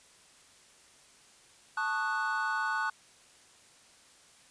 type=chord; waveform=triangle; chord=D# half-diminished seventh; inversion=second; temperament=equal with one note detuned; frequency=880 / 1108.7 / 1235.9 / 1480 Hz; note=A5 / C#6 / D#6 / F#6; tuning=0 / 0 / -12 / 0 cents; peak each=-33 / -35 / -36 / -30 dBFS; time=1.77-2.9 s; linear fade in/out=5 ms; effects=white hiss -59 dBFS RMS until 4.5 s + resampled to 22050 Hz